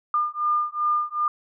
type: beating tone pair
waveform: sine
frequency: 1205 / 1207.6 Hz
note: D6 / D6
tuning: +44 / +48 cents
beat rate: 2.6 Hz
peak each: -24 dBFS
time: 0.14-1.28 s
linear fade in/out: 2 ms
effects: none